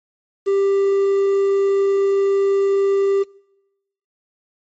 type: tone with quantisation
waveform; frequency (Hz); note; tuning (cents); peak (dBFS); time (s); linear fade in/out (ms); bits
triangle; 394.5; G4; +11; -12; 0.46-3.24; 20; 7
effects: noise-tail reverb RT60 0.9 s tail -25 dB re dry + MP3 32 kbps